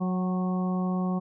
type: harmonic tone with a mistuned harmonic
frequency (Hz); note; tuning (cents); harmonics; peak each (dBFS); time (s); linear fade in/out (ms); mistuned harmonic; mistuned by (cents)
183.1; F#3; -18; 1 / 2 / 3 / 4 / 5 / 6; -25 / -37 / -40 / -38 / -45 / -39; 0-1.2; 20; 4; +26
effects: none